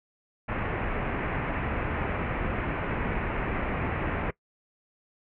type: low-pass noise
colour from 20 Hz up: pink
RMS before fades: -30 dBFS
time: 0.48-4.31 s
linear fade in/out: 10 ms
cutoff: 2500 Hz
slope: 48 dB/octave
effects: noise-tail reverb RT60 0.1 s tail -21 dB re dry